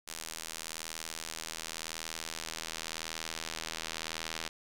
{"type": "tone with band-pass filter sweep", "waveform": "sawtooth", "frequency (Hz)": 80.9, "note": "E2", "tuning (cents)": -32, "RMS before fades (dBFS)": -41, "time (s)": [0.07, 4.49], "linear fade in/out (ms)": 10, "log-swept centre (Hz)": [8100, 4300], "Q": 0.76, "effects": []}